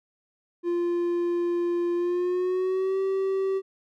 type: tone with pitch glide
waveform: triangle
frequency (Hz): 347.2 to 385.2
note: F4 to G4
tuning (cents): -10 to -30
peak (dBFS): -21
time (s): 0.63-3.62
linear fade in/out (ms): 50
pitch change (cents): +180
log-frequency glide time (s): 1.95-2.99
effects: none